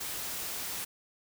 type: noise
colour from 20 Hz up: white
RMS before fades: -37 dBFS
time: 0-0.85 s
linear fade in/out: 10 ms
effects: none